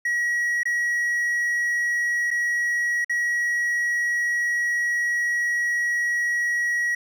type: tone with dropouts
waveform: triangle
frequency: 1913 Hz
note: A#6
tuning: 44 cents sharp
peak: -19 dBFS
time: 0.05-6.95 s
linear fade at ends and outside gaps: 5 ms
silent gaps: 0.633-0.654 / 2.306-2.311 / 3.046-3.095 s
effects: none